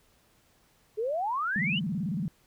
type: exponential sweep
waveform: sine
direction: up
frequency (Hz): 411.7 to 3088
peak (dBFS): -27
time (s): 0.97-1.8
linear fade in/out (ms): 20
type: tone with vibrato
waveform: sine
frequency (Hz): 180.8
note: F#3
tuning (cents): -40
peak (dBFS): -28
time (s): 1.56-2.28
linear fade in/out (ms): 0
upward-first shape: square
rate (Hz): 18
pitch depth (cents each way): 240
effects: pink hiss -65 dBFS RMS until 2.46 s